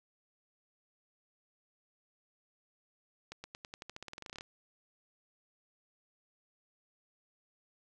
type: accelerating click train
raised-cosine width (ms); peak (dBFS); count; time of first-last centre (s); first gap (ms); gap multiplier
0.2; -27; 19; 3.32-4.409; 120; 0.91
effects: none